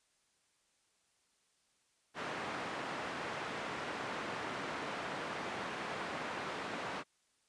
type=band-pass noise; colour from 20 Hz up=white; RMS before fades=-41 dBFS; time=2.14-7.04 s; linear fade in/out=50 ms; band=150 to 1600 Hz; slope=12 dB/octave; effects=white hiss -75 dBFS RMS until 7.48 s + resampled to 22050 Hz